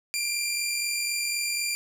15% pulse tone pair together, 2377 / 2421 Hz, D7 / D#7, +20 / -48 cents, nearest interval unison, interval 32 cents, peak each -20 / -29 dBFS, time 0.14-1.75 s, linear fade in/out 0 ms, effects none

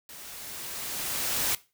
white noise with level ramp, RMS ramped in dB -45 to -26 dBFS, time 0.09-1.55 s, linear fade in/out 2 ms, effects noise-tail reverb RT60 0.3 s tail -19 dB re dry

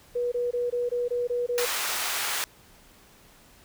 sine tone bursts, 485.5 Hz, B4, 30 cents flat, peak -24 dBFS, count 8, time 0.15-1.657 s, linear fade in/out 10 ms, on 170 ms, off 21 ms
pink high-pass noise, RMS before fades -29 dBFS, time 1.58-2.44 s, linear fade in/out 0 ms, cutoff 1000 Hz, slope 12 dB/octave
effects pink hiss -55 dBFS RMS until 3.64 s

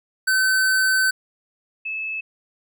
square / sine tone pair in turn, 1529 / 2606 Hz, G6 / E7, -44 / -20 cents, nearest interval major sixth, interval 924 cents, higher second, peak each -17 / -25 dBFS, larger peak first, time 0.27-1.11 / 1.85-2.21 s, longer first, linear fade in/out 10 ms, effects none

